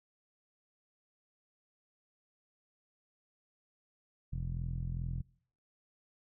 sawtooth tone with low-pass filter, 42.45 Hz, F1, 48 cents flat, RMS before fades -37 dBFS, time 4.32-5.22 s, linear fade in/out 10 ms, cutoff 140 Hz, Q 3.5, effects noise-tail reverb RT60 0.6 s tail -25 dB re dry

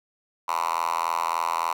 5% pulse tone with high-pass filter, 83.5 Hz, E2, 23 cents sharp, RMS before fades -26 dBFS, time 0.48-1.73 s, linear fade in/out 5 ms, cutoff 1000 Hz, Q 5.7, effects none

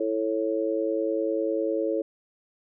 sine chord, A major, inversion second, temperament just, 330 / 440 / 550 Hz, E4 / A4 / C#5, +2 / 0 / -14 cents, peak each -28 dBFS, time 0-2.02 s, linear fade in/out 5 ms, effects none

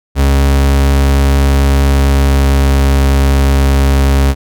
40% pulse tone with pitch glide, 68.9 to 68.42 Hz, C#2 to C#2, -10 to -22 cents, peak -6 dBFS, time 0.15-4.35 s, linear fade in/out 50 ms, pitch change -12 cents, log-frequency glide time 1.96-2.87 s, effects none

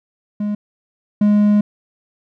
triangle tone pair in turn, 207.7 / 207.7 Hz, G#3 / G#3, 0 / 0 cents, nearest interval unison, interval 0 cents, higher neither, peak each -16 / -8 dBFS, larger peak second, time 0.4-0.55 / 1.21-1.61 s, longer second, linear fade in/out 5 ms, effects none

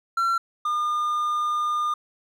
triangle tone pair in turn, 1359 / 1210.7 Hz, F6 / D#6, -48 / -48 cents, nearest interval major second, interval 200 cents, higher first, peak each -18 / -20 dBFS, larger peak first, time 0.17-0.38 / 0.65-1.94 s, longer second, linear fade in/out 5 ms, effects none

